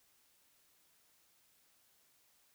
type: silence
effects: white hiss -71 dBFS RMS until 2.54 s